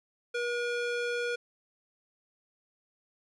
square tone with band-pass filter, 480.2 Hz, B4, 49 cents flat, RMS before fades -32 dBFS, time 0.34-1.36 s, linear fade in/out 10 ms, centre 1600 Hz, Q 0.59, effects resampled to 24000 Hz + 10-bit

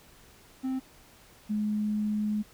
triangle / sine tone pair in turn, 261.6 / 211.1 Hz, C4 / G#3, 0 / +29 cents, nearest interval major third, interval 371 cents, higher first, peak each -26 dBFS, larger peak neither, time 0.63-0.8 / 1.49-2.43 s, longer second, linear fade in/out 20 ms, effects pink hiss -56 dBFS RMS until 2.53 s

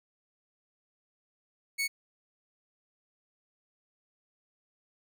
sawtooth tone, 2217 Hz, C#7, in tune, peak -25 dBFS, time 1.78-1.88 s, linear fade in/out 20 ms, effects none

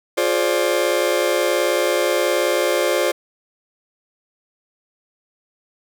40% pulse chord, D half-diminished seventh, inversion first, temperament just, 352.4 / 422.9 / 528.6 / 587.3 Hz, F4 / Ab4 / C5 / D5, +16 / +31 / +18 / 0 cents, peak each -22 / -24 / -20 / -21 dBFS, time 0.17-3.12 s, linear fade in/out 10 ms, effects none

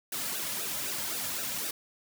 white noise with flanger, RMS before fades -34 dBFS, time 0.12-1.71 s, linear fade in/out 5 ms, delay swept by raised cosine 0.92 to 2.72 ms, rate 3.9 Hz, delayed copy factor -0.75, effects none

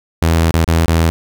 sawtooth tone with dropouts, 82.2 Hz, E2, 4 cents flat, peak -6 dBFS, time 0.22-1.1 s, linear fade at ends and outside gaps 0 ms, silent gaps 0.51-0.541 / 0.645-0.678 / 0.858-0.88 s, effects none

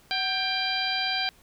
harmonic tone with a mistuned harmonic, 792 Hz, G5, 18 cents sharp, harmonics 1 / 2 / 3 / 4 / 5 / 6, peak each -32 / -32 / -32 / -32 / -32 / -32 dBFS, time 0.11-1.29 s, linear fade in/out 0 ms, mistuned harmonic 1, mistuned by -84 cents, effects pink hiss -58 dBFS RMS until 1.42 s

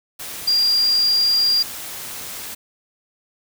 sine tone in noise, 4787 Hz, D8, 32 cents sharp, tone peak -14 dBFS, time 0.47-1.63 s, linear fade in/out 10 ms, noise white, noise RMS -32 dBFS, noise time 0.19-2.55 s, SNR +15 dB, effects none

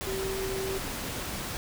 sine tone in noise, 384.5 Hz, G4, 33 cents flat, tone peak -31 dBFS, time 0.07-0.78 s, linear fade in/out 0 ms, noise pink, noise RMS -35 dBFS, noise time 0.01-1.57 s, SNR +1 dB, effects none

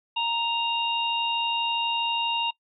harmonic tone, 932.3 Hz, A#5, in tune, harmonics 1 / 3 / 4, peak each -27 / -26 / -33 dBFS, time 0.16-2.51 s, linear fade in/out 10 ms, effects noise-tail reverb RT60 0.1 s tail -23 dB re dry

